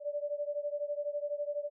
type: beating tone pair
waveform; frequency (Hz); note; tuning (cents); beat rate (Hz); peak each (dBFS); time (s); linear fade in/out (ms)
sine; 580 / 592; D5 / D5; -22 / +14; 12; -35 / -37; 0-1.7; 50
effects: none